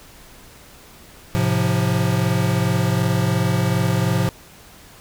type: chord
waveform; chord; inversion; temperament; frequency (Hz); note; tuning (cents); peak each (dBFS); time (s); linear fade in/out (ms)
square; F major; first; equal with one note detuned; 108.05 / 130.81 / 174.61; A2 / C3 / F3; -31 / 0 / 0; -22; 1.35-4.29; 0
effects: pink hiss -45 dBFS RMS until 5 s